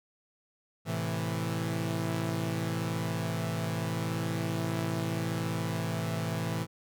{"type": "chord", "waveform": "sawtooth", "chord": "A minor", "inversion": "none", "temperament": "equal", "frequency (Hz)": [110, 130.81, 164.81], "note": ["A2", "C3", "E3"], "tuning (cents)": [0, 0, 0], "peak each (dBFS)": [-30, -34, -29], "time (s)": [0.85, 6.67], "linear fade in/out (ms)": 50, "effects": []}